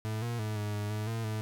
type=tone with pitch steps; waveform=40% pulse; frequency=108.9 / 118.4 / 107.6 / 104.7 / 104 / 106.7 / 113.5 / 108.4 Hz; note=A2 / A#2 / A2 / G#2 / G#2 / G#2 / A#2 / A2; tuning=-17 / +27 / -38 / +15 / +3 / +47 / -46 / -25 cents; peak=-31 dBFS; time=0.05-1.41 s; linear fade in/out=0 ms; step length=170 ms; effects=none